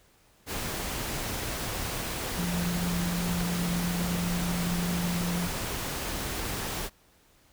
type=tone in noise; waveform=sine; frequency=174.61 Hz; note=F3; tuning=in tune; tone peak=-28 dBFS; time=2.35-5.5 s; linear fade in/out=50 ms; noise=pink; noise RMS=-33 dBFS; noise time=0.46-6.9 s; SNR=+2 dB; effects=pink hiss -62 dBFS RMS until 7.52 s